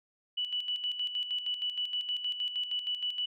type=tone with tremolo; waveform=sine; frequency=2960 Hz; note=F#7; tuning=in tune; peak=-29 dBFS; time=0.37-3.26 s; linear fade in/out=10 ms; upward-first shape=square; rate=6.4 Hz; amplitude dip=60%; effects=none